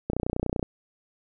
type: click train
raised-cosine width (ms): 2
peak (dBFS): -13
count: 17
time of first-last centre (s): 0.1-0.628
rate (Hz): 30.3
effects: none